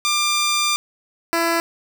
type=tone pair in turn; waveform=10% pulse; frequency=1193 / 334.8 Hz; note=D6 / E4; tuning=+27 / +27 cents; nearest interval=octave + minor seventh; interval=2200 cents; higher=first; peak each=-9 dBFS; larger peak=neither; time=0.05-0.76 / 1.33-1.6 s; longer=first; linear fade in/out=0 ms; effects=none